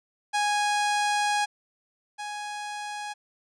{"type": "tone pair in turn", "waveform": "sawtooth", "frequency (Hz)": [828, 831.6], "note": ["G#5", "G#5"], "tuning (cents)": [-5, 2], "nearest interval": "unison", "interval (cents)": 7, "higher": "second", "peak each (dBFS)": [-19, -29], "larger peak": "first", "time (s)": [[0.33, 1.46], [2.18, 3.14]], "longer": "first", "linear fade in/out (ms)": 20, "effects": ["resampled to 22050 Hz"]}